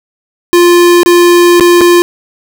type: tone with dropouts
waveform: square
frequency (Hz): 349.2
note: F4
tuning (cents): 0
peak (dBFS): -3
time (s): 0.53-2.02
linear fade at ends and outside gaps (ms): 0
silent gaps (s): 1.032-1.06 / 1.598-1.608 / 1.809-1.814
effects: none